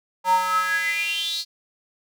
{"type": "tone with high-pass filter sweep", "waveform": "square", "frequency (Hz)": 184, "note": "F#3", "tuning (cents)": -9, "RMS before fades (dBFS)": -23, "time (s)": [0.24, 1.45], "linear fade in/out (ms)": 50, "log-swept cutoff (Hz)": [810, 4500], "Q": 9.5, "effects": []}